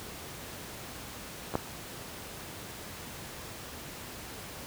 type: clicks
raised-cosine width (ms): 1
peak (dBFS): -21 / -12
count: 2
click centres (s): 1.54 / 1.554
effects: pink hiss -43 dBFS RMS until 4.66 s + high-pass 60 Hz 12 dB/octave